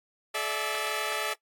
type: chord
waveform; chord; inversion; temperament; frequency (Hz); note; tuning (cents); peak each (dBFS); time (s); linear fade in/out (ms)
10% pulse; A suspended fourth; none; equal with one note detuned; 429.7 / 587.3 / 659.3; A4 / D5 / E5; -41 / 0 / 0; -25; 0.34-1.34; 10
effects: noise-tail reverb RT60 0.1 s tail -20 dB re dry + AAC 64 kbps